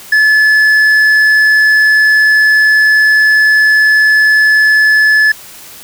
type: tone with tanh clipping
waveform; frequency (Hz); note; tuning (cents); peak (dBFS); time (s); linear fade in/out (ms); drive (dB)
triangle; 1725; A6; -35; -6; 0.12-5.32; 5; 9
effects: white hiss -33 dBFS RMS until 5.83 s